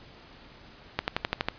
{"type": "accelerating click train", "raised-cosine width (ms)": 0.3, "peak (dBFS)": -9, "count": 7, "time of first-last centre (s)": [0.99, 1.486], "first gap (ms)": 89, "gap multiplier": 0.97, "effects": ["pink hiss -51 dBFS RMS until 1.58 s", "resampled to 11025 Hz"]}